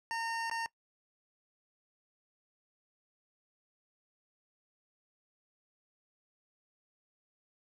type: tone with dropouts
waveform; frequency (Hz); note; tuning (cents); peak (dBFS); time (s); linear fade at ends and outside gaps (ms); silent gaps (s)
25% pulse; 915; A#5; -32; -30; 0.11-0.66; 0; 0.498-0.513
effects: noise-tail reverb RT60 0.1 s tail -21 dB re dry + low-pass 7000 Hz 12 dB/octave